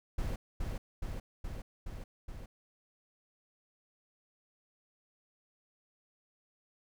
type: noise with echo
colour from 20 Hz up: brown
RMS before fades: -34 dBFS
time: 0.18-0.36 s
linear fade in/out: 5 ms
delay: 420 ms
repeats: 5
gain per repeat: -2 dB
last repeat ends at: 2.46 s
effects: none